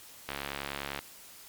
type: click train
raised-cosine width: 0.3 ms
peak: -18 dBFS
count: 50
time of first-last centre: 0.29-0.99 s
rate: 70 Hz
effects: white hiss -51 dBFS RMS until 1.48 s + MP3 96 kbps